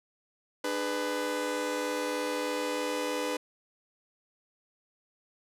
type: chord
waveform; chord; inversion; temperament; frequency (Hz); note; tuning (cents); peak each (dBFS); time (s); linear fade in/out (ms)
sawtooth; G# diminished; second; just; 299 / 415.3 / 498.4; D4 / G#4 / B4; +31 / 0 / +16; -31 / -34 / -28; 0.64-3.37; 5
effects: low-pass 12000 Hz 12 dB/octave